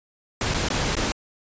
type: noise with dropouts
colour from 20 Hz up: pink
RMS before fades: -24 dBFS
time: 0.41-1.12 s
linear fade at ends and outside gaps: 1 ms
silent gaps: 0.539-0.544 / 0.686-0.702 / 0.953-0.967 s
effects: resampled to 16000 Hz